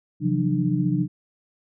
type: tone cluster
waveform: sine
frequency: 134.7 / 167.8 / 182.7 / 300.9 Hz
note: C#3 / E3 / F#3 / D4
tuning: -49 / +31 / -22 / +42 cents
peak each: -25 dBFS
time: 0.2-1.08 s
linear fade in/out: 50 ms
effects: none